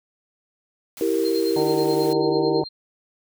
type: noise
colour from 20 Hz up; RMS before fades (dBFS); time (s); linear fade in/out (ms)
white; -39; 0.97-2.13; 0
type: chord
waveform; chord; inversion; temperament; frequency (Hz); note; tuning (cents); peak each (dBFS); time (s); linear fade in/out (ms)
sine; E diminished; none; equal; 329.6 / 392 / 466.2; E4 / G4 / Bb4; 0 / 0 / 0; -23 / -23 / -23; 1.01-2.62; 2
type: tone with tremolo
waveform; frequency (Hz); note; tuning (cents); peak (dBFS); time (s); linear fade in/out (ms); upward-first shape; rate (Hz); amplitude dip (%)
sine; 4186; C8; 0; -30; 1.24-2.69; 20; sine; 9.2; 90
type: harmonic tone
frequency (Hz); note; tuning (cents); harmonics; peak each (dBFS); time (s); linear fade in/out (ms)
151.9; D#3; -41; 1 / 2 / 3 / 4 / 5 / 6; -31 / -31 / -31 / -31 / -31 / -31; 1.56-2.64; 2
effects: none